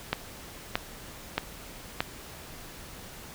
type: click train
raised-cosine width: 0.3 ms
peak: -9 dBFS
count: 4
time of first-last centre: 0.13-2.005 s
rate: 1.6 Hz
effects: pink hiss -45 dBFS RMS until 3.34 s